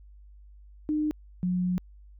sine tone pair in turn, 303.8 / 180.64 Hz, D#4 / F#3, -41 / -41 cents, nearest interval major sixth, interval 900 cents, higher first, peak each -24 / -24 dBFS, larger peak neither, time 0.89-1.11 / 1.43-1.78 s, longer second, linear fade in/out 0 ms, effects added 50 Hz sine -48 dBFS peak until 2.19 s

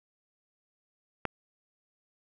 click, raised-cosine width 0.5 ms, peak -14 dBFS, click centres 1.253 s, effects none

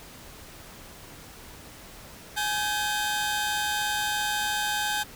sawtooth tone cluster, 837 / 1551 / 3665 Hz, G#5 / G6 / A#7, +13 / -19 / -30 cents, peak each -25 / -26 / -31 dBFS, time 2.36-5.04 s, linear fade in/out 20 ms, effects pink hiss -46 dBFS RMS until 5.15 s

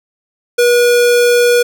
square tone, 482.9 Hz, B4, 39 cents flat, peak -8 dBFS, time 0.58-1.63 s, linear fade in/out 10 ms, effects none

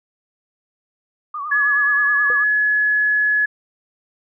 sine tone with vibrato, 1170 Hz, D6, 7 cents flat, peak -24 dBFS, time 1.34-2.44 s, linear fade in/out 5 ms, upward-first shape triangle, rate 9.4 Hz, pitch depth 110 cents each way
sine tone, 1698 Hz, G#6, 38 cents sharp, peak -14 dBFS, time 1.51-3.46 s, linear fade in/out 10 ms
sine tone with exponential decay, 494 Hz, B4, in tune, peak -23 dBFS, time 2.3-2.4 s, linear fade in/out 0 ms, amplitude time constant 20 ms
effects none

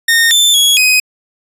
sawtooth tone with pitch steps, 1839 / 3540 / 3340 / 2510 Hz, A#6 / A7 / G#7 / D#7, -24 / +10 / +9 / +15 cents, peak -4 dBFS, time 0.08-1 s, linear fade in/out 5 ms, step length 230 ms, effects resampled to 32000 Hz

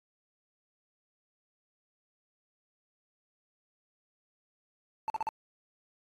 triangle tone bursts, 880 Hz, A5, in tune, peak -27 dBFS, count 4, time 5.08-5.289 s, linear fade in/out 0 ms, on 20 ms, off 43 ms, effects AAC 32 kbps

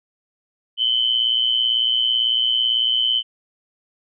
sine tone pair together, 2996 / 3114 Hz, F#7 / G7, +21 / -12 cents, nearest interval minor second, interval 67 cents, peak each -19 dBFS, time 0.77-3.23 s, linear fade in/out 50 ms, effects none

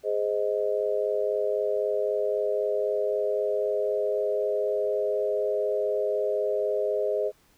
sine chord, Ab major, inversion none, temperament just, 415.3 / 519.1 / 623 Hz, Ab4 / C5 / Eb5, 0 / -14 / +2 cents, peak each -27 / -29 / -28 dBFS, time 0.03-7.32 s, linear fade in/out 50 ms, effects pink hiss -62 dBFS RMS until 7.57 s

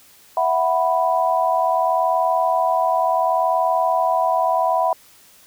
sine chord, E suspended second, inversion none, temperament equal, 659.3 / 740 / 987.8 Hz, E5 / F#5 / B5, 0 / 0 / 0 cents, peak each -20 dBFS, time 0.37-4.93 s, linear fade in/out 2 ms, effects white hiss -50 dBFS RMS until 5.46 s

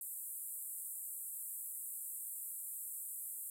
white band-pass noise, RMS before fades -45 dBFS, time 0.01-3.5 s, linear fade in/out 2 ms, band 7800 to 15000 Hz, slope 96 dB/octave, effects none

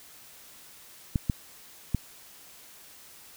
clicks, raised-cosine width 5 ms, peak -12 dBFS, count 3, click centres 1.158 / 1.298 / 1.947 s, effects white hiss -51 dBFS RMS until 3.36 s

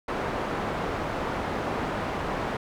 white low-pass noise, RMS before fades -30 dBFS, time 0.08-2.57 s, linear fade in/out 5 ms, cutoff 1000 Hz, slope 12 dB/octave, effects none

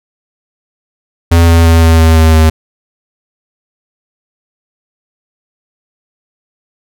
square tone with pitch steps, 84.2 / 83.38 / 82.56 / 81.76 / 80.96 / 80.17 / 79.38 Hz, E2 / E2 / E2 / E2 / E2 / E2 / D#2, +37 / +20 / +3 / -14 / -31 / -48 / +35 cents, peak -4 dBFS, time 1.31-2.5 s, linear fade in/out 10 ms, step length 170 ms, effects none

